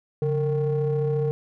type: ring-modulated tone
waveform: triangle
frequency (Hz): 158.1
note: D#3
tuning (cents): +28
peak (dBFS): -16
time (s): 0.22-1.31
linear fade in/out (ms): 0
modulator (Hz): 299
effects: none